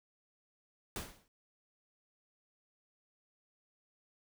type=noise with exponential decay; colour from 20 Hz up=pink; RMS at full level=-37 dBFS; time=0.96-1.28 s; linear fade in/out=1 ms; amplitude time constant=68 ms; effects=none